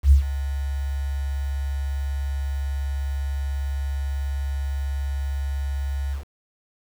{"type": "tone with ADSR envelope", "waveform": "sine", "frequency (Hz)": 69.3, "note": "C#2", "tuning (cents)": 0, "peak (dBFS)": -8, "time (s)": [0.03, 6.25], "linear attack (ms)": 82, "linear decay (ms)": 110, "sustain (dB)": -15, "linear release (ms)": 120, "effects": ["7-bit"]}